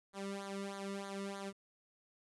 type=tone with flanger; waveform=sawtooth; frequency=197.4 Hz; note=G3; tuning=12 cents sharp; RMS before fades=-43 dBFS; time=0.13-1.53 s; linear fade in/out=50 ms; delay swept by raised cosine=0.37 to 1.27 ms; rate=3.2 Hz; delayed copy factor=-0.85; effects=resampled to 24000 Hz + 11-bit